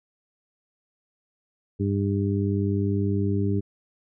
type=harmonic tone; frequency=99.8 Hz; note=G2; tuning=32 cents sharp; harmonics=1 / 2 / 3 / 4; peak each=-24 / -27 / -29 / -30 dBFS; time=1.79-3.61 s; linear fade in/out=20 ms; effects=none